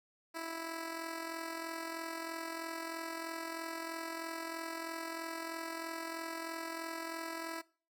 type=tone with amplitude modulation; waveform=10% pulse; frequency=328.9 Hz; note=E4; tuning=4 cents flat; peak=-29 dBFS; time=0.34-7.62 s; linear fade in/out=20 ms; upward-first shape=sine; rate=43.1 Hz; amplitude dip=50%; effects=noise-tail reverb RT60 0.4 s tail -22 dB re dry